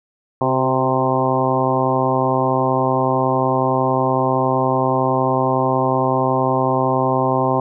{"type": "harmonic tone with a mistuned harmonic", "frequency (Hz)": 130.81, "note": "C3", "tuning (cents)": 0, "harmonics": [1, 2, 3, 4, 5, 6, 7, 8], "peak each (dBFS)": [-23, -23, -23, -23, -23, -23, -23, -23], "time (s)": [0.41, 7.6], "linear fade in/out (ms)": 2, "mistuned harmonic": 3, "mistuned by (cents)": -25, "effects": []}